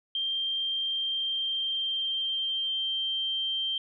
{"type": "tone with pitch glide", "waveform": "sine", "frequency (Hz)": [3172, 3150], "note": ["G7", "G7"], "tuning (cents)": [20, 8], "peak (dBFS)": -27, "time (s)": [0.15, 3.78], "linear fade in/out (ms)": 2, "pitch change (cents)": -12, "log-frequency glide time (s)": [0.72, 2.88], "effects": []}